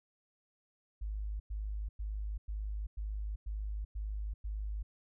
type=tone bursts; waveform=sine; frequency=51.91 Hz; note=G#1; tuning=in tune; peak=-35 dBFS; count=8; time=1.01-4.83 s; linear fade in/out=10 ms; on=390 ms; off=100 ms; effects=none